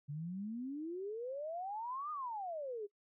sine exponential two-way sweep, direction up then down, 140 to 1244.5 to 397.1 Hz, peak -39 dBFS, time 0.08-2.87 s, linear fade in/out 20 ms, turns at 2.11 s, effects noise-tail reverb RT60 0.1 s tail -22 dB re dry

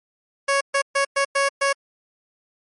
15% pulse tone bursts at uneven times, 554.4 Hz, C#5, in tune, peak -11 dBFS, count 6, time 0.48-0.61 / 0.74-0.82 / 0.95-1.05 / 1.16-1.25 / 1.35-1.49 / 1.61-1.73 s, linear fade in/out 10 ms, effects MP3 48 kbps

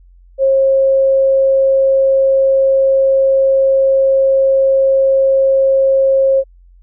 sine tone, 538 Hz, C5, 48 cents sharp, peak -8 dBFS, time 0.38-6.44 s, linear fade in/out 50 ms, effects added 44 Hz sine -41 dBFS peak until 6.82 s

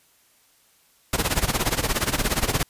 pink noise with tremolo, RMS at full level -20 dBFS, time 1.13-2.63 s, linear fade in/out 2 ms, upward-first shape sine, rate 17 Hz, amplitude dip 85%, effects white hiss -60 dBFS RMS until 2.69 s + resampled to 32000 Hz

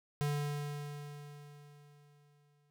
square tone with exponential decay, 145.9 Hz, D3, 11 cents flat, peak -31 dBFS, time 0.21-2.7 s, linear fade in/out 0 ms, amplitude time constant 540 ms, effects none

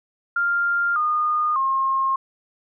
sine tone with pitch steps, 1396.9 / 1223.1 / 1071 Hz, F6 / D#6 / C6, 0 / -30 / +40 cents, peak -18 dBFS, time 0.36-2.16 s, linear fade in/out 5 ms, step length 600 ms, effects none

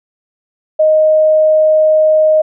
sine tone, 622.3 Hz, D#5, in tune, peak -6 dBFS, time 0.79-2.42 s, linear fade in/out 10 ms, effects none

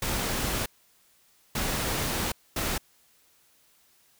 pink noise bursts at uneven times, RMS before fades -29 dBFS, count 3, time 0.02-0.66 / 1.55-2.32 / 2.56-2.78 s, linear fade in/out 5 ms, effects white hiss -63 dBFS RMS until 4.19 s

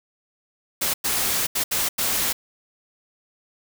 white noise bursts at uneven times, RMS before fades -23 dBFS, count 5, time 0.81-0.94 / 1.04-1.47 / 1.55-1.64 / 1.71-1.89 / 1.98-2.33 s, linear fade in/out 10 ms, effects none

